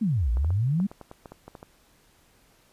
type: exponential two-way sweep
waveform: sine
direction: down then up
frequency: 240 to 55 to 209.2 Hz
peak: -21 dBFS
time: 0.01-0.87 s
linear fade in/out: 10 ms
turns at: 0.31 s
type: clicks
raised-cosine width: 1 ms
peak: -27 dBFS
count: 12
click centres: 0.371 / 0.446 / 0.505 / 0.801 / 0.915 / 1.013 / 1.114 / 1.258 / 1.32 / 1.48 / 1.552 / 1.629 s
effects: pink hiss -61 dBFS RMS until 2.72 s + resampled to 32000 Hz